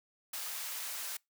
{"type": "high-pass noise", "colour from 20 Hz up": "white", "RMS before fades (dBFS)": -40, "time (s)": [0.33, 1.17], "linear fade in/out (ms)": 5, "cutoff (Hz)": 760, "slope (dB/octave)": 12, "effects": ["noise-tail reverb RT60 0.2 s tail -26 dB re dry"]}